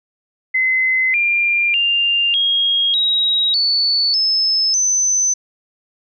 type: tone with pitch steps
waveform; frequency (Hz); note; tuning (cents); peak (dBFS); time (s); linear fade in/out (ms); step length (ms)
sine; 2047 / 2392 / 2796 / 3268 / 3820 / 4465 / 5218 / 6099; C7 / D7 / F7 / G#7 / A#7 / C#8 / E8 / G8; -38 / +31 / +1 / -29 / +42 / +12 / -18 / -48; -13; 0.54-5.34; 10; 600
effects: none